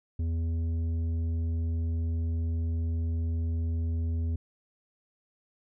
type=tone with tanh clipping; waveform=sine; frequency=82.5 Hz; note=E2; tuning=2 cents sharp; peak=-28 dBFS; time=0.19-4.36 s; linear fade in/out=5 ms; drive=8 dB; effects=none